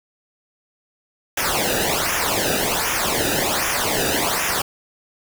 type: noise with flanger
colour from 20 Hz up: pink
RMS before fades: -21 dBFS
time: 1.37-4.62 s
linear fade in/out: 5 ms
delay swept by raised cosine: 0.23 to 0.94 ms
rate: 1.3 Hz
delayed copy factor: -0.8
effects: none